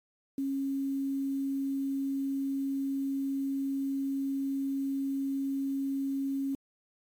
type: tone with quantisation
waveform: sine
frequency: 273.3 Hz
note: C#4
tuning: 24 cents flat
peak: -29 dBFS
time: 0.38-6.55 s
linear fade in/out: 2 ms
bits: 9
effects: AAC 64 kbps